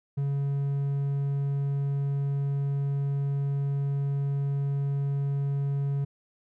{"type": "tone", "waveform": "triangle", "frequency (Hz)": 140, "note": "C#3", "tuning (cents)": 18, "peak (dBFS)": -23, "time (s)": [0.17, 6.05], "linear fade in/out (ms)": 10, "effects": []}